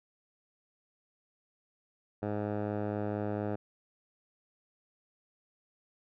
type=tone with low-pass filter; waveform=10% pulse; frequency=104.3 Hz; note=G#2; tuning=8 cents sharp; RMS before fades=-34 dBFS; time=2.22-3.56 s; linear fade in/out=10 ms; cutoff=960 Hz; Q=1.1; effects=none